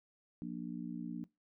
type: harmonic tone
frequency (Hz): 59.2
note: A#1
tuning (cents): +27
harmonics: 3 / 4 / 5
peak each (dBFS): -43 / -43 / -44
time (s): 0.42-1.24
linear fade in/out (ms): 0
effects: noise-tail reverb RT60 0.2 s tail -20 dB re dry